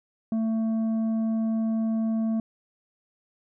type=tone with tanh clipping; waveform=sine; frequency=223 Hz; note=A3; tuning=23 cents sharp; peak=-24 dBFS; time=0.32-2.4 s; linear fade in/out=2 ms; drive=6 dB; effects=none